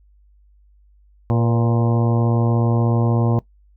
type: harmonic tone with a mistuned harmonic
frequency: 116.54 Hz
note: A#2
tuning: in tune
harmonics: 1 / 2 / 3 / 4 / 5 / 6 / 7 / 8 / 9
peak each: -16 / -22 / -26 / -28 / -30 / -32 / -33 / -34 / -35 dBFS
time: 1.3-3.39 s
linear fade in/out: 0 ms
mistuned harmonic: 4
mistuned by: +47 cents
effects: noise-tail reverb RT60 0.1 s tail -20 dB re dry + added 50 Hz sine -50 dBFS peak until 3.76 s